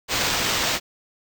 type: noise with sample-and-hold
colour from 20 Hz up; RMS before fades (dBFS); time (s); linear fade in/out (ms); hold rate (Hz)
white; -23; 0.08-0.8; 50; 11025
effects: none